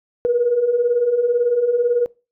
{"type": "beating tone pair", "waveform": "sine", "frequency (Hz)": [466.2, 484.2], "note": ["A#4", "B4"], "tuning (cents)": [0, -34], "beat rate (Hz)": 18, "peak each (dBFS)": [-21, -15], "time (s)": [0.25, 2.06], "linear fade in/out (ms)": 0, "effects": ["noise-tail reverb RT60 0.3 s tail -23 dB re dry", "tanh soft clip ceiling -7 dBFS"]}